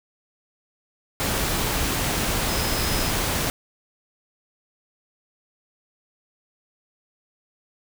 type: tone in noise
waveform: sine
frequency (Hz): 5100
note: D#8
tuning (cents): +42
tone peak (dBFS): -33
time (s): 2.49-3.1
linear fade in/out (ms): 0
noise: pink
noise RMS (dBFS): -24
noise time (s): 1.2-3.5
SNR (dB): -12
effects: none